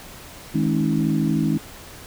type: harmonic tone with a mistuned harmonic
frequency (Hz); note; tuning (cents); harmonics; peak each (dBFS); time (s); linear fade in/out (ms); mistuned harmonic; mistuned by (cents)
52.9; G#1; +33; 3 / 4 / 5 / 6; -22 / -23 / -24 / -25; 0.54-1.58; 10; 5; +60
effects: pink hiss -41 dBFS RMS until 2.06 s